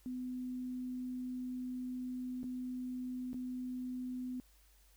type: tone with dropouts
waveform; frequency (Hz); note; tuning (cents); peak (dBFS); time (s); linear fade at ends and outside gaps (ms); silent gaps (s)
sine; 252.2; B3; +36; -38; 0.06-4.4; 0; 2.431-2.441 / 3.331-3.343
effects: added 50 Hz sine -64 dBFS peak until 4.96 s + white hiss -69 dBFS RMS until 4.96 s